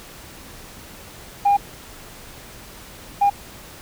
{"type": "tone bursts at uneven times", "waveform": "sine", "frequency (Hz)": 808, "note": "G#5", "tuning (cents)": -48, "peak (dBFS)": -11, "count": 2, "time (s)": [[1.45, 1.57], [3.21, 3.3]], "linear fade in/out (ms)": 10, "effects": ["tanh soft clip ceiling -10 dBFS", "pink hiss -41 dBFS RMS until 3.81 s"]}